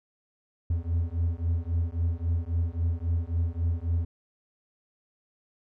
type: beating tone pair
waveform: triangle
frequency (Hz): 82.41 / 86.11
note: E2 / F2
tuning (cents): 0 / -24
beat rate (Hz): 3.7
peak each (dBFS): -26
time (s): 0.7-4.05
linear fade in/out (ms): 5
effects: none